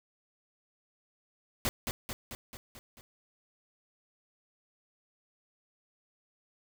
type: noise with echo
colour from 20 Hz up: pink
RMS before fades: -30 dBFS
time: 1.65-1.69 s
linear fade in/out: 0 ms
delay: 220 ms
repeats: 6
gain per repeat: -4 dB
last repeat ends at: 3.01 s
effects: none